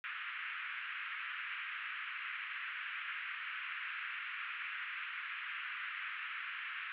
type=band-pass noise; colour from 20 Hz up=pink; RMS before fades=-43 dBFS; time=0.04-6.92 s; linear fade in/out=0 ms; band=1300 to 2800 Hz; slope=48 dB/octave; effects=none